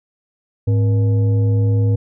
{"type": "tone with frequency modulation", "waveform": "sine", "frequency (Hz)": 105.1, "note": "G#2", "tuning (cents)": 21, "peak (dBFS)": -12, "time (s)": [0.67, 1.96], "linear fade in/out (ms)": 10, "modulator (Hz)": 371, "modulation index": 0.38, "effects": []}